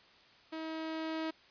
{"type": "tone with level ramp", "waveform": "sawtooth", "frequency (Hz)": 319.4, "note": "D#4", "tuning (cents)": 45, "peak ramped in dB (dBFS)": [-35, -30], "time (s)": [0.52, 1.31], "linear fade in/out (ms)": 10, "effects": ["white hiss -61 dBFS RMS until 1.5 s", "resampled to 11025 Hz"]}